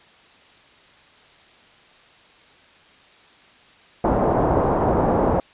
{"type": "low-pass noise", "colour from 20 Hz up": "white", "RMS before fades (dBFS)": -19, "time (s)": [4.04, 5.4], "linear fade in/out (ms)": 2, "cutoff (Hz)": 850, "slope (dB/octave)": 24, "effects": ["white hiss -51 dBFS RMS until 5.53 s", "resampled to 8000 Hz"]}